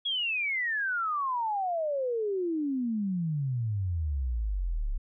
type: exponential sweep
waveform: sine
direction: down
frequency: 3367 to 32.3 Hz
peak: -27 dBFS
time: 0.05-4.98 s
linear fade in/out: 10 ms
effects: none